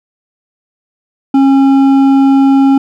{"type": "tone with hard clipping", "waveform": "triangle", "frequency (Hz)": 272.2, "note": "C#4", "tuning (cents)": -31, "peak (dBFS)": -6, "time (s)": [1.34, 2.78], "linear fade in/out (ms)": 5, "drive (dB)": 11, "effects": []}